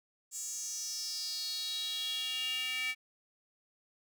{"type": "tone with high-pass filter sweep", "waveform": "square", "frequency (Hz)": 255.9, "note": "C4", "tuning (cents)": -38, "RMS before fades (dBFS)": -37, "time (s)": [0.31, 2.95], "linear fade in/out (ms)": 50, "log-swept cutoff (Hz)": [7300, 2300], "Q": 6.5, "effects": []}